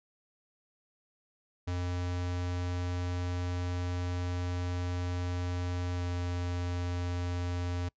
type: tone with pitch glide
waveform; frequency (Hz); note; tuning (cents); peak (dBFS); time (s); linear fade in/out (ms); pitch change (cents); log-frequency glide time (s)
square; 89 to 88.39; F2 to F2; +33 to +21; -32; 1.67-7.89; 10; -12; 5.96-6.01
effects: noise-tail reverb RT60 0.1 s tail -25 dB re dry + resampled to 16000 Hz